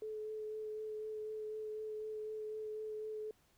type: tone with vibrato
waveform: sine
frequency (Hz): 431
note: A4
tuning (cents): -36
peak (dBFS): -40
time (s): 0.02-3.31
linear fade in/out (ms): 2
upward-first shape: sine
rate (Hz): 4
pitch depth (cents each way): 12
effects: pink hiss -72 dBFS RMS until 3.57 s